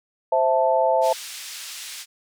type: chord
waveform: sine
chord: A minor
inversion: first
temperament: equal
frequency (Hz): 523.3 / 659.3 / 880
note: C5 / E5 / A5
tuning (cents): 0 / 0 / 0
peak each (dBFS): -21 / -20 / -21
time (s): 0.32-1.13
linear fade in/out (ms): 5
type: band-pass noise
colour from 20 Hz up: pink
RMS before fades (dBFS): -36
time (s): 1.01-2.06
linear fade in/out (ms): 50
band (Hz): 2900 to 10000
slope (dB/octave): 12
effects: none